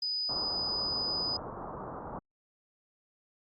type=tone; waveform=sine; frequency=4978 Hz; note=D#8; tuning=in tune; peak=-30 dBFS; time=0.02-1.37 s; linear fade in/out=5 ms
type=low-pass noise; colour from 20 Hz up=white; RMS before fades=-41 dBFS; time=0.29-2.19 s; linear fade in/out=2 ms; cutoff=1200 Hz; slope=48 dB/octave
effects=Opus 32 kbps